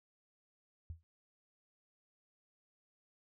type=tone with exponential decay; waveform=sine; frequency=82.8 Hz; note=E2; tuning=8 cents sharp; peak=-38 dBFS; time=0.9-1.03 s; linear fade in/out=0 ms; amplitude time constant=28 ms; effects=none